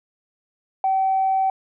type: tone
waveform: sine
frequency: 767 Hz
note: G5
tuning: 38 cents flat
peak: -16 dBFS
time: 0.84-1.5 s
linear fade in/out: 2 ms
effects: tanh soft clip ceiling -12 dBFS